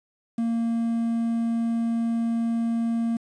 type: tone with quantisation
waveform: triangle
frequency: 230.6 Hz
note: A#3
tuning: 19 cents flat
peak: -20 dBFS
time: 0.38-3.17 s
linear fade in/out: 5 ms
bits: 8
effects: resampled to 22050 Hz